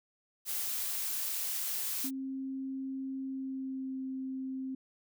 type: noise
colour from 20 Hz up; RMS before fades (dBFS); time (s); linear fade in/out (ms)
blue; -35; 0.45-2.11; 50
type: tone with pitch glide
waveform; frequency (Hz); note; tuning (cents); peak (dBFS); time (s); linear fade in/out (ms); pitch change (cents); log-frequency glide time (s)
sine; 266.6 to 263.2; C4 to C4; +33 to +10; -35; 2.04-4.75; 5; -23; 3.25-4.01
effects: none